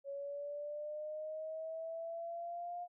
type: linear sweep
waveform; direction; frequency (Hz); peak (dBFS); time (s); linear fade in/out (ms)
sine; up; 554.4 to 709; -40; 0.04-2.88; 50
effects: none